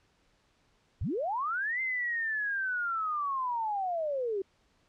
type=linear two-way sweep; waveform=sine; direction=up then down; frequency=51.5 to 2092 to 372.2 Hz; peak=-29 dBFS; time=1.01-4.42 s; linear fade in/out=5 ms; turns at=1.81 s; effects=pink hiss -69 dBFS RMS until 4.88 s + low-pass 6000 Hz 12 dB/octave